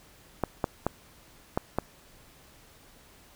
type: clicks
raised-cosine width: 1 ms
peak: -11 dBFS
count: 5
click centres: 0.437 / 0.642 / 0.866 / 1.575 / 1.786 s
effects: pink hiss -56 dBFS RMS until 3.35 s